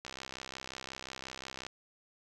click train, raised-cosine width 0.2 ms, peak -24 dBFS, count 107, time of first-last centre 0.05-1.666 s, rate 65.6 Hz, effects none

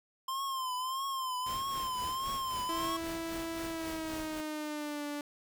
square tone with vibrato, 1046.5 Hz, C6, in tune, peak -34 dBFS, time 0.28-2.97 s, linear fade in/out 5 ms, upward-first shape triangle, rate 1.6 Hz, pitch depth 87 cents each way
pink noise with tremolo, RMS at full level -44 dBFS, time 1.46-4.41 s, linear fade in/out 5 ms, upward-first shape sine, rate 3.8 Hz, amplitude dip 65%
sawtooth tone with pitch glide, 329.6 to 291.9 Hz, E4 to D4, 0 to -10 cents, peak -32 dBFS, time 2.69-5.21 s, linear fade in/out 2 ms, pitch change -210 cents, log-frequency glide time 3.67-5.05 s
effects none

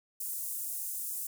pink high-pass noise, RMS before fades -37 dBFS, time 0.2-1.27 s, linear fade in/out 5 ms, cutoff 8600 Hz, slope 24 dB/octave, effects none

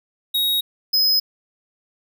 square tone pair in turn, 3780 / 5070 Hz, A#7 / D#8, +23 / +32 cents, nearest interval perfect fourth, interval 509 cents, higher second, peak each -18 / -15 dBFS, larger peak second, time 0.34-0.61 / 0.93-1.2 s, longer neither, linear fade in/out 10 ms, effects none

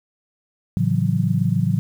sine chord, F# minor seventh, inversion first, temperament just, 111 / 138.75 / 166.5 / 185 Hz, A2 / C#3 / E3 / F#3, +16 / +2 / +18 / 0 cents, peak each -22 dBFS, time 0.77-1.79 s, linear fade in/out 0 ms, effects 8-bit

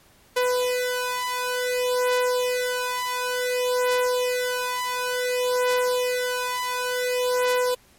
sawtooth beating tone pair, 497.9 / 498.46 Hz, B4 / B4, +14 / +16 cents, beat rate 0.56 Hz, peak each -21 dBFS, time 0.36-7.75 s, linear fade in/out 10 ms, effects pink hiss -56 dBFS RMS until 7.98 s + MP3 64 kbps

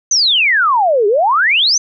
sine exponential two-way sweep, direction down then up, 6320 to 392 to 6320 Hz, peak -9 dBFS, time 0.11-1.78 s, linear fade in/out 5 ms, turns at 1.07 s, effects none

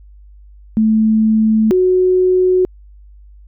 sine tone pair in turn, 218.9 / 368.1 Hz, A3 / F#4, -9 / -9 cents, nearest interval major sixth, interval 900 cents, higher second, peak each -9 dBFS, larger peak neither, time 0.77-1.71 / 1.71-2.65 s, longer neither, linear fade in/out 0 ms, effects added 50 Hz sine -38 dBFS peak until 3.47 s

